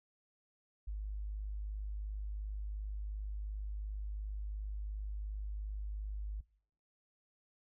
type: tone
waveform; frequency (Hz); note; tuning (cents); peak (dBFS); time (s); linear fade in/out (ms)
sine; 51.4; G#1; -17; -37; 0.87-6.41; 10
effects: noise-tail reverb RT60 0.6 s tail -23 dB re dry